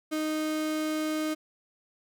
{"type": "tone", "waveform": "35% pulse", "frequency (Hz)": 310, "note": "D#4", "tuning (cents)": -6, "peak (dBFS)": -26, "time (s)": [0.11, 1.35], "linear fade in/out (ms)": 20, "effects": []}